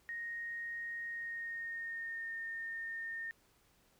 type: tone with pitch glide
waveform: sine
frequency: 1864.7 to 1826.3 Hz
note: A#6 to A#6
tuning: 0 to -36 cents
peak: -39 dBFS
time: 0.09-3.31 s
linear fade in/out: 0 ms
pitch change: -36 cents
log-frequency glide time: 1.07-2.37 s
effects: pink hiss -70 dBFS RMS until 3.99 s